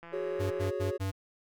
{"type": "click train", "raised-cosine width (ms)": 0.5, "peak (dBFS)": -33, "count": 110, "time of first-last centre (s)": [0.03, 0.675], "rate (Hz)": 169}
{"type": "chord", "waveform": "triangle", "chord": "F# suspended second", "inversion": "none", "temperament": "equal", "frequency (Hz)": [370, 415.3, 554.4], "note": ["F#4", "G#4", "C#5"], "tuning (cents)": [0, 0, 0], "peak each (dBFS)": -34, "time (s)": [0.12, 0.98], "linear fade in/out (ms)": 20}
{"type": "tone bursts", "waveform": "square", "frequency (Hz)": 96.5, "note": "G2", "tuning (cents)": -27, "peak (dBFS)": -31, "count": 4, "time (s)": [0.39, 1.116], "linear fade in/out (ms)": 20, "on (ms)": 120, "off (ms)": 82}
{"effects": []}